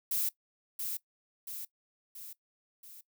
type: noise with echo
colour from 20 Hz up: violet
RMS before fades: -31 dBFS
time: 0.11-0.29 s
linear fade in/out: 5 ms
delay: 680 ms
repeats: 4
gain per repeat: -5 dB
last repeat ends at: 3.01 s
effects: noise-tail reverb RT60 0.1 s tail -19 dB re dry